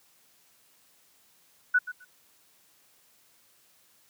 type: tone with echo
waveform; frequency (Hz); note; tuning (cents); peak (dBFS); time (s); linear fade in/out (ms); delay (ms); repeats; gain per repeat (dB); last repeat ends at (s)
sine; 1480; F#6; 0; -18; 1.74-1.79; 10; 130; 2; -15; 2.05
effects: white hiss -63 dBFS RMS until 4.09 s + high-pass 80 Hz 12 dB/octave